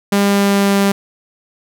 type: tone with pitch glide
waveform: sawtooth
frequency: 200.7 to 198.62 Hz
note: G3 to G3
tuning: +41 to +23 cents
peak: -7 dBFS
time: 0.12-0.92 s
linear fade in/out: 5 ms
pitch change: -18 cents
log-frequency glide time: 0.24-0.77 s
effects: none